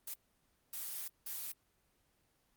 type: noise bursts at uneven times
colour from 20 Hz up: blue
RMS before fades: -42 dBFS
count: 3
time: 0.07-0.14 / 0.73-1.08 / 1.26-1.52 s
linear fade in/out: 5 ms
effects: pink hiss -75 dBFS RMS until 2.56 s + Opus 24 kbps